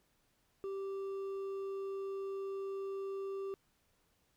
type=tone with hard clipping; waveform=triangle; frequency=390.5 Hz; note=G4; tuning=7 cents flat; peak=-39 dBFS; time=0.64-3.54 s; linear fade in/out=0 ms; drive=8 dB; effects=pink hiss -75 dBFS RMS until 4.36 s